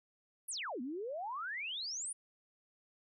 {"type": "exponential two-way sweep", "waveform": "sine", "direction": "down then up", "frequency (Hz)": [11970, 233.1, 9900], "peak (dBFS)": -38, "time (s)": [0.48, 2.13], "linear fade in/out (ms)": 10, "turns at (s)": 0.81, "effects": []}